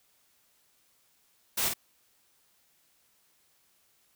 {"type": "noise with echo", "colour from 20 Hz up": "white", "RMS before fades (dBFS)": -29, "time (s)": [1.57, 1.69], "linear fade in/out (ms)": 10, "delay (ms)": 49, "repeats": 1, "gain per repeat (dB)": -4, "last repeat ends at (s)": 1.739, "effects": ["white hiss -68 dBFS RMS until 4.15 s"]}